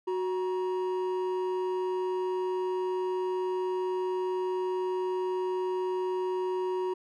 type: tone pair together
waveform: triangle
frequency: 368.9 / 949 Hz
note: F#4 / A#5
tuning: -5 / +31 cents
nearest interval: octave + major third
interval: 1636 cents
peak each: -26 / -34 dBFS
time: 0.07-6.94 s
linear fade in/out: 10 ms
effects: tanh soft clip ceiling -19 dBFS